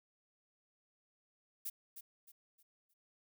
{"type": "noise with echo", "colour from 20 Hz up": "violet", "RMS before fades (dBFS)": -41, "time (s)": [1.65, 1.7], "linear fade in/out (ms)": 10, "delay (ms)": 310, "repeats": 4, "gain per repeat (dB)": -9, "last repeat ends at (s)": 2.94, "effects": []}